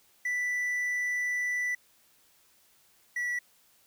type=tone pair in turn; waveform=triangle; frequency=1975.5 / 1948.3 Hz; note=B6 / B6; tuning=0 / -24 cents; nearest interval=unison; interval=24 cents; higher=first; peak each=-26 / -27 dBFS; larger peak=first; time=0.25-1.75 / 3.16-3.39 s; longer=first; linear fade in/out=5 ms; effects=white hiss -64 dBFS RMS until 3.86 s